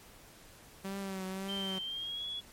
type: tone with vibrato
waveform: sawtooth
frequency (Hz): 192.3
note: G3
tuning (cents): -33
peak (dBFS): -33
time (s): 0.84-1.79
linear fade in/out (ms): 10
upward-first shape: triangle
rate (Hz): 1.8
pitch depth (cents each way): 49
type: tone with pitch glide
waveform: sine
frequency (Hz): 3129 to 3373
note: G7 to G#7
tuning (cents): -4 to +26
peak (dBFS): -36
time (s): 1.48-2.41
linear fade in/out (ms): 20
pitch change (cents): +130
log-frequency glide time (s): 1.83-2.26
effects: pink hiss -56 dBFS RMS until 2.52 s + MP3 64 kbps